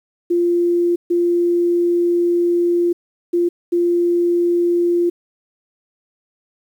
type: tone bursts at uneven times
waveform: sine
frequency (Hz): 347.1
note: F4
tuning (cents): -11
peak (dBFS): -13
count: 4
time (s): 0.3-0.96 / 1.1-2.93 / 3.33-3.49 / 3.72-5.1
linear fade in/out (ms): 10
effects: 8-bit